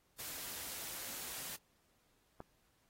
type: noise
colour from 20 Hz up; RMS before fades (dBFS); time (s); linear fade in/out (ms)
white; -45; 0.18-1.57; 20
type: click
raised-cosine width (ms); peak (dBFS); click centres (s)
1; -32; 2.404
effects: pink hiss -75 dBFS RMS until 2.89 s + AAC 48 kbps